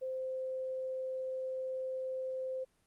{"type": "tone", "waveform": "sine", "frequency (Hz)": 520, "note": "C5", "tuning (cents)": -11, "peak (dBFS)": -35, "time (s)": [0.01, 2.65], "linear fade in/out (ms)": 20, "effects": ["pink hiss -73 dBFS RMS until 2.86 s", "Opus 32 kbps"]}